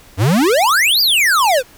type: exponential two-way sweep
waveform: square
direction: up then down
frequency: 87.1 to 4978 to 468.6 Hz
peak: -11 dBFS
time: 0.17-1.63 s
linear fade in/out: 50 ms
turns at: 1.01 s
effects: pink hiss -44 dBFS RMS until 1.77 s